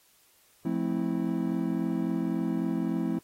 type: chord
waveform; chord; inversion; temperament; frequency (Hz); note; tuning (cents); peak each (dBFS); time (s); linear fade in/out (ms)
triangle; F major seventh; none; just; 174.61 / 218.3 / 261.9 / 327.4; F3 / A3 / C4 / E4; 0 / -13 / +2 / -12; -30; 0.65-3.19; 5
effects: white hiss -63 dBFS RMS until 3.23 s + AAC 48 kbps